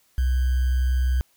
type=tone with sample-and-hold; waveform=sine; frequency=63.5 Hz; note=B1; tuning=49 cents sharp; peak=-18 dBFS; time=0.18-1.21 s; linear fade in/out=0 ms; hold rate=1575 Hz; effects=white hiss -63 dBFS RMS until 1.36 s